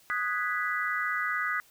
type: chord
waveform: sine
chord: G# minor seventh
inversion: second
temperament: equal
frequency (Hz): 1244.5 / 1480 / 1661.2 / 1975.5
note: D#6 / F#6 / G#6 / B6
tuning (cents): 0 / 0 / 0 / 0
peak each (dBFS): -32 / -33 / -35 / -32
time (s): 0.1-1.6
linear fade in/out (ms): 0
effects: white hiss -60 dBFS RMS until 1.7 s